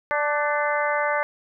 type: harmonic tone with a mistuned harmonic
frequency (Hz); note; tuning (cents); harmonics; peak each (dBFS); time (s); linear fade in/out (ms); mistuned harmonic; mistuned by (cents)
293.5; D4; -1; 2 / 3 / 4 / 5 / 6 / 7; -25 / -27 / -28 / -29 / -30 / -30; 0.11-1.23; 0; 5; +42
effects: none